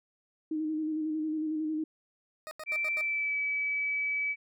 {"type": "tone with vibrato", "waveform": "sine", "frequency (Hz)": 311.1, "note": "D#4", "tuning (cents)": 0, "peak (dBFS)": -29, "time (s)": [0.51, 1.84], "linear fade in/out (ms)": 5, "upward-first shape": "square", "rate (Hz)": 11, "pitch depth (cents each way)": 26}
{"type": "tone bursts", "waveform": "20% pulse", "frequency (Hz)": 622.3, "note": "D#5", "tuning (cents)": 0, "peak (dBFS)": -34, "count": 5, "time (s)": [2.47, 3.011], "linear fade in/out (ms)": 0, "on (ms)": 41, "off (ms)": 84}
{"type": "tone with pitch glide", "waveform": "sine", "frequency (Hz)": [2340, 2291], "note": ["D7", "D7"], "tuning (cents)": [-7, -44], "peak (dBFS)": -28, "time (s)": [2.66, 4.36], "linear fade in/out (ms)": 50, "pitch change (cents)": -37, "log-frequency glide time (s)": [2.98, 3.37]}
{"effects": []}